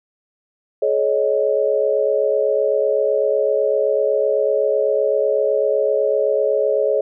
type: chord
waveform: sine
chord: Ab suspended fourth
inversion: none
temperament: equal with one note detuned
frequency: 424 / 554.4 / 622.3 Hz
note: Ab4 / Db5 / Eb5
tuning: +36 / 0 / 0 cents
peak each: -19 / -18 / -21 dBFS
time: 0.82-7.01 s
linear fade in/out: 5 ms
effects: none